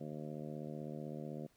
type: harmonic tone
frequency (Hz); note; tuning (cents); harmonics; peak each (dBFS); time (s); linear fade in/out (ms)
75.9; D#2; -42; 2 / 3 / 4 / 5 / 6 / 7 / 8 / 9; -46 / -47 / -51 / -51 / -56 / -51 / -55 / -57; 0-1.47; 10
effects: pink hiss -72 dBFS RMS until 1.56 s

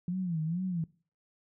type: tone with vibrato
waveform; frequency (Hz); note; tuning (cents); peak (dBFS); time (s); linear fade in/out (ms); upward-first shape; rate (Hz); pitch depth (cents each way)
sine; 171.1; F3; -35; -29; 0.08-0.84; 2; sine; 2.2; 160
effects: noise-tail reverb RT60 0.4 s tail -21 dB re dry

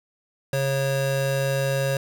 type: tone pair together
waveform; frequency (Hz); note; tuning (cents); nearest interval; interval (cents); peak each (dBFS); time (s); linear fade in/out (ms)
square; 136.4 / 545.6; C#3 / C#5; -28 / -28; 2 octaves; 2400; -25; 0.53-1.97; 2
effects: none

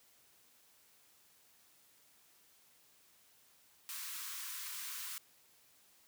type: high-pass noise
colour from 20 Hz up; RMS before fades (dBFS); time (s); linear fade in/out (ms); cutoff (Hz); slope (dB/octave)
white; -44; 3.89-5.18; 0; 970; 96
effects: white hiss -67 dBFS RMS until 6.07 s + high-pass 60 Hz 12 dB/octave

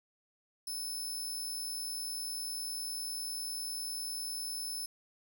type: tone with amplitude modulation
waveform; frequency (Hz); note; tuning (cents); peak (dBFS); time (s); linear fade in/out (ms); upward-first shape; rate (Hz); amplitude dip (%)
20% pulse; 5260; E8; -5; -30; 0.67-4.86; 5; sine; 130; 25
effects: none

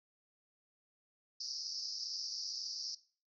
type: band-pass noise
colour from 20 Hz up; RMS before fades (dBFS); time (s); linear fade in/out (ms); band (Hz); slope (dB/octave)
pink; -42; 1.4-2.95; 5; 4700 to 5600; 96
effects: noise-tail reverb RT60 0.4 s tail -18 dB re dry

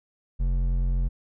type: tone with hard clipping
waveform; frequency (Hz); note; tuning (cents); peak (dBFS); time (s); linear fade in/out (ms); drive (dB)
sine; 44.33; F1; +27; -23; 0.39-1.09; 20; 8
effects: none

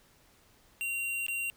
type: tone with dropouts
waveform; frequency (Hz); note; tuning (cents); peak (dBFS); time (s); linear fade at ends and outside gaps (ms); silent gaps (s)
square; 2760; F7; -21; -32; 0.81-1.5; 0; 1.265-1.283
effects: pink hiss -63 dBFS RMS until 1.56 s

